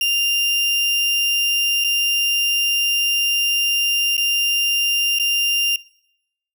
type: tone with dropouts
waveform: 35% pulse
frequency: 2794 Hz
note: F7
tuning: in tune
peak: -15 dBFS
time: 0.01-5.76 s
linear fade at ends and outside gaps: 2 ms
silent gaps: 1.84-1.845 / 4.168-4.178 / 5.187-5.197 s
effects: noise-tail reverb RT60 0.8 s tail -22 dB re dry